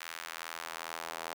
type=tone with high-pass filter sweep; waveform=sawtooth; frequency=82.41 Hz; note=E2; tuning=in tune; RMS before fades=-42 dBFS; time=0-1.34 s; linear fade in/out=10 ms; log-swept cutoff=1600 to 740 Hz; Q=1.1; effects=none